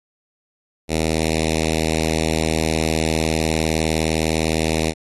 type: tone with notch filter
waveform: 5% pulse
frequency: 79.7 Hz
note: D#2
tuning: 42 cents sharp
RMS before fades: -20 dBFS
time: 0.88-4.94 s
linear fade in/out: 50 ms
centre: 1100 Hz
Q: 0.79
effects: AAC 32 kbps